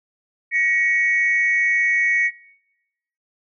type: tone pair together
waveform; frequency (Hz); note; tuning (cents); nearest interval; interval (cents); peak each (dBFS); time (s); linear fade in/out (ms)
sine; 1902.6 / 2225; A#6 / C#7; +35 / +6; minor third; 271; -18; 0.51-2.31; 50
effects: noise-tail reverb RT60 1.0 s tail -24 dB re dry + tanh soft clip ceiling -9 dBFS